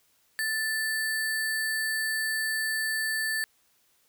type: tone with sample-and-hold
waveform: sine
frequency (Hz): 1760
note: A6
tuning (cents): 0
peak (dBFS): -26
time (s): 0.39-3.44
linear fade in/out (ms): 0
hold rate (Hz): 6300
effects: white hiss -67 dBFS RMS until 4.08 s